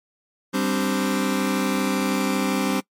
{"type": "chord", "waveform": "sawtooth", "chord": "G suspended fourth", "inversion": "none", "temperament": "just", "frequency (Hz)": [196, 261.3, 294], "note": ["G3", "C4", "D4"], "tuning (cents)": [0, -2, 2], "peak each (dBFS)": [-20, -20, -22], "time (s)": [0.53, 2.81], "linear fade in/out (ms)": 20, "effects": ["noise-tail reverb RT60 0.1 s tail -22 dB re dry", "MP3 64 kbps"]}